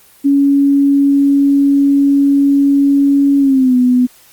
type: tone with pitch glide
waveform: sine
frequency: 280 to 249.5 Hz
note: C#4 to B3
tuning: +18 to +18 cents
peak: -7 dBFS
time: 0.24-4.07 s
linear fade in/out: 20 ms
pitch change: -200 cents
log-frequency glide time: 3.39-3.76 s
effects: white hiss -45 dBFS RMS until 4.32 s + Opus 24 kbps